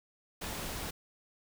pink noise, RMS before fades -39 dBFS, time 0.41-0.91 s, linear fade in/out 10 ms, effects none

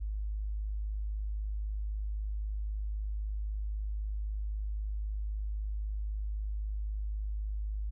sine tone, 51.91 Hz, G#1, in tune, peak -32 dBFS, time 0-7.91 s, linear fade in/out 20 ms, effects none

